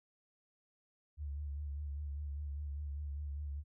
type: tone with vibrato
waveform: sine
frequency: 72.4 Hz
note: D2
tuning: 24 cents flat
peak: -38 dBFS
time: 1.17-3.64 s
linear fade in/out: 50 ms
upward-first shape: sine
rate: 5 Hz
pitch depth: 51 cents each way
effects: none